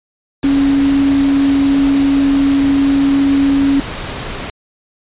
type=tone in noise; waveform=sine; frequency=277.2 Hz; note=C#4; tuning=in tune; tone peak=-9 dBFS; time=0.44-3.8 s; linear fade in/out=2 ms; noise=pink; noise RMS=-24 dBFS; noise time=0.43-4.5 s; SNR=+12 dB; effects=resampled to 8000 Hz